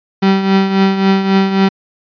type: tone with tremolo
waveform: 35% pulse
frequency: 193.5 Hz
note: G3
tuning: 22 cents flat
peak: -5 dBFS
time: 0.22-1.69 s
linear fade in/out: 10 ms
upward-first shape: triangle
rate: 3.7 Hz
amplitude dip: 65%
effects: resampled to 11025 Hz